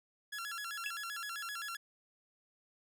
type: tone with vibrato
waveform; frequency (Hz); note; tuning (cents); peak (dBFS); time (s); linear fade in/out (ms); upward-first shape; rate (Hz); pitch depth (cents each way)
sawtooth; 1516; F#6; +42; -36; 0.32-1.77; 10; square; 7.7; 180
type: tone with exponential decay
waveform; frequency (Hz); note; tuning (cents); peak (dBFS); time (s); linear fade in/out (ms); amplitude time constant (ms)
triangle; 2665; E7; +18; -31; 0.86-0.95; 1; 18
effects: none